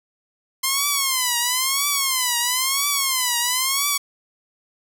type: tone with vibrato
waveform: 5% pulse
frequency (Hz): 1046.5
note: C6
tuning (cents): 0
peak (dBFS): -7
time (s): 0.63-3.98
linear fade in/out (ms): 10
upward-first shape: triangle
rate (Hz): 1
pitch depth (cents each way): 180
effects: none